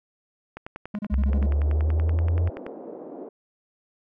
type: click train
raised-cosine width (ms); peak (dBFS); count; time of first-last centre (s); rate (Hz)
0.5; -21; 23; 0.57-2.665; 10.5
type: tone bursts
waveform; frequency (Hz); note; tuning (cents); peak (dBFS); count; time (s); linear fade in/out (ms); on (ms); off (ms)
triangle; 207.7; G#3; 0; -25; 7; 0.94-1.463; 5; 49; 30
type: linear sweep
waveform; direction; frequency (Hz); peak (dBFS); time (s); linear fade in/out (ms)
sine; up; 65.41 to 87.31; -19; 1.11-2.5; 20
type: band-pass noise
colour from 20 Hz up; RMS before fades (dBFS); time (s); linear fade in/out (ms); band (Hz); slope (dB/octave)
white; -39; 1.28-3.29; 5; 260 to 560; 24
effects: none